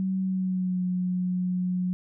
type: tone with pitch glide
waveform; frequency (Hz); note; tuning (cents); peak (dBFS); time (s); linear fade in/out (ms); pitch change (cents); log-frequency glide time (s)
sine; 189.2 to 181.6; F#3 to F#3; +39 to -32; -24; 0-1.93; 0; -71; 0.21-0.83
effects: none